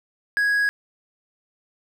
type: tone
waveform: triangle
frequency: 1659 Hz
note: G#6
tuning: 2 cents flat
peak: -16 dBFS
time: 0.37-0.69 s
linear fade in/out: 0 ms
effects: none